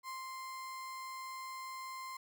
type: tone with ADSR envelope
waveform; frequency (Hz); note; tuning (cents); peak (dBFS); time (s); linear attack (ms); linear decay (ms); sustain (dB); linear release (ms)
35% pulse; 1046.5; C6; 0; -39; 0.03-2.17; 54; 150; -2; 4
effects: 13-bit